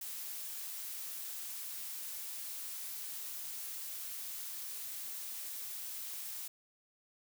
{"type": "noise", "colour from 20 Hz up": "blue", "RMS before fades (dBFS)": -43, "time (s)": [0.01, 6.48], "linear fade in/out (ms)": 5, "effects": []}